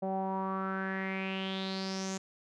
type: tone with low-pass filter sweep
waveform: sawtooth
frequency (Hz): 191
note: G3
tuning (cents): -45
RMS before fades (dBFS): -35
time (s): 0.02-2.18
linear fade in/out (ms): 10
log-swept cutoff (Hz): 660 to 6900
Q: 5.9
effects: none